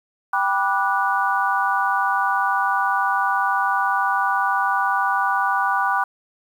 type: chord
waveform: sine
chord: G major seventh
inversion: none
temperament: just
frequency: 784 / 980 / 1176 / 1470 Hz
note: G5 / B5 / D6 / F#6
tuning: 0 / -14 / +2 / -12 cents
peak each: -23 dBFS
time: 0.33-6.04 s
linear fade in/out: 5 ms
effects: 8-bit